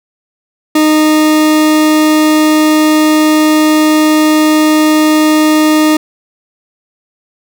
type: tone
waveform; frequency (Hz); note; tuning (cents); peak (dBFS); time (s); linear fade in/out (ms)
40% pulse; 308.2; D#4; -16; -5; 0.75-5.97; 5
effects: none